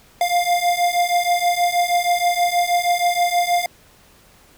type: beating tone pair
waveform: square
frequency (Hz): 698.5 / 704.8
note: F5 / F5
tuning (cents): 0 / +16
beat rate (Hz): 6.3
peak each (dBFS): -21 / -19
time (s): 0.21-3.66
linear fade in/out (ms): 2
effects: pink hiss -51 dBFS RMS until 4.57 s